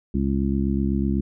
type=harmonic tone; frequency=68 Hz; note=C#2; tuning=33 cents flat; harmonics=1 / 2 / 3 / 4 / 5; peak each=-25 / -29 / -23 / -28 / -30 dBFS; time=0.14-1.21 s; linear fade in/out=5 ms; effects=none